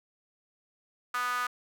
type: tone with high-pass filter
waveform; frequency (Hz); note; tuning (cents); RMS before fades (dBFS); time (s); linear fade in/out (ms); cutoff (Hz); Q
sawtooth; 246.9; B3; 0; -31; 1.14-1.47; 5; 1300; 7.4
effects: none